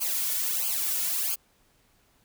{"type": "noise with flanger", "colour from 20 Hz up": "blue", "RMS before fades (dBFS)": -28, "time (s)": [0, 1.36], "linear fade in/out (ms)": 20, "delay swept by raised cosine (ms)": [0.53, 2.53], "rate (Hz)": 1.5, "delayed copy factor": -0.9, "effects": ["pink hiss -65 dBFS RMS until 2.24 s"]}